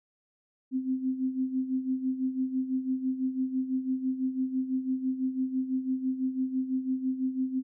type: tone with tremolo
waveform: sine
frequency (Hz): 260.1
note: C4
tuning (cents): -10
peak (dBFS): -24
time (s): 0.71-7.63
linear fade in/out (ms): 50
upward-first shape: sine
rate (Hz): 6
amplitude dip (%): 70
effects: none